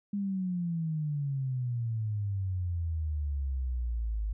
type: exponential sweep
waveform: sine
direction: down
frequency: 204.9 to 51 Hz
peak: -29 dBFS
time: 0.13-4.33 s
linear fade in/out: 5 ms
effects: none